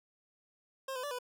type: tone with pitch steps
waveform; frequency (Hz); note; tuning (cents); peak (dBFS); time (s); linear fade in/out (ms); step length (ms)
25% pulse; 533 / 507 / 579 / 495.4; C5 / B4 / D5 / B4; +32 / +45 / -25 / +5; -33; 0.88-1.188; 5; 77
effects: none